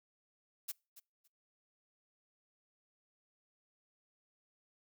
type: noise with echo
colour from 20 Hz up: blue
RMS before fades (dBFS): -40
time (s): 0.68-0.72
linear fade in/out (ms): 10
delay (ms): 280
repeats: 2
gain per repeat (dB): -15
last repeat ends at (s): 1.28
effects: noise-tail reverb RT60 0.3 s tail -26 dB re dry